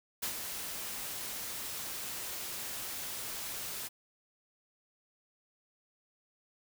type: noise with ADSR envelope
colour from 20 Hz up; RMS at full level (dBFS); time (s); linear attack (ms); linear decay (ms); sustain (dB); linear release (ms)
white; -34; 0.22-3.89; 12; 98; -6; 23
effects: none